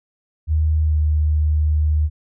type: tone with pitch glide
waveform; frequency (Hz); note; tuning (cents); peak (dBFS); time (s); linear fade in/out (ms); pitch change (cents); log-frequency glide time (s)
sine; 77.78 to 76.31; D#2 to D#2; 0 to -33; -14; 0.47-2.1; 50; -33; 0.84-0.97
effects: none